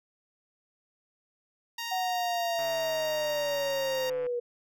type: tone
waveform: 10% pulse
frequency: 932.3 Hz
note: A#5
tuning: in tune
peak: -25 dBFS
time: 1.78-4.1 s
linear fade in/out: 5 ms
type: linear sweep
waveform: sine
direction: down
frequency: 749 to 477.9 Hz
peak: -28 dBFS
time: 1.91-4.4 s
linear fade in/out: 10 ms
type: click train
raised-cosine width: 0.5 ms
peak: -31 dBFS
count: 244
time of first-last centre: 2.59-4.266 s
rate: 145 Hz
effects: none